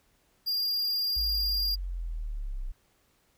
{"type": "tone", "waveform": "square", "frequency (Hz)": 4806, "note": "D8", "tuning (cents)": 39, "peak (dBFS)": -27, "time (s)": [0.46, 1.76], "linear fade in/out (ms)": 20}
{"type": "linear sweep", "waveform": "sine", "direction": "down", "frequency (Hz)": [56.4, 30.55], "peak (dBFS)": -31, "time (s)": [1.16, 2.72], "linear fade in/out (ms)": 10}
{"effects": ["pink hiss -68 dBFS RMS until 3.37 s"]}